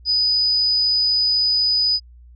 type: tone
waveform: sine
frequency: 4978 Hz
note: D#8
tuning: in tune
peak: -15 dBFS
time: 0.05-2 s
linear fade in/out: 50 ms
effects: added 60 Hz sine -42 dBFS peak until 2.35 s + AAC 64 kbps